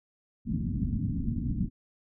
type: low-pass noise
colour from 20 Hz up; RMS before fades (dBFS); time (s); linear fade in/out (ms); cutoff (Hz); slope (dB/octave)
white; -30; 0.45-1.7; 50; 250; 48
effects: none